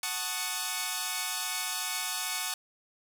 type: chord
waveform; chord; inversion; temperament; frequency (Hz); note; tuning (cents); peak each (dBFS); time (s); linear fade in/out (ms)
5% pulse; D# half-diminished seventh; first; equal; 740 / 880 / 1108.7 / 1244.5; F#5 / A5 / C#6 / D#6; 0 / 0 / 0 / 0; -25; 0.03-2.54; 2
effects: none